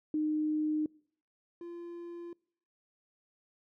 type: tone pair in turn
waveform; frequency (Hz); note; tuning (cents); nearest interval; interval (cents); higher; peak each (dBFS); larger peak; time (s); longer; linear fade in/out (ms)
sine / triangle; 306.4 / 343.9; D#4 / F4; -27 / -27; major second; 200; second; -28 / -39; first; 0.14-0.86 / 1.61-2.33; neither; 2
effects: noise-tail reverb RT60 0.6 s tail -25 dB re dry